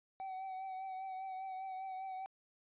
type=tone with vibrato; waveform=triangle; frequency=760 Hz; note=F#5; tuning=46 cents sharp; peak=-39 dBFS; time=0.2-2.26 s; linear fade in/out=0 ms; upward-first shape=triangle; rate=5 Hz; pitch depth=34 cents each way; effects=resampled to 8000 Hz